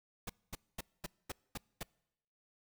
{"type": "noise bursts", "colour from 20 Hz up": "pink", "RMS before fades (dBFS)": -41, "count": 7, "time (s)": [0.27, 1.832], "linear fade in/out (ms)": 5, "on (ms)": 26, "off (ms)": 230, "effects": ["noise-tail reverb RT60 0.9 s tail -26 dB re dry"]}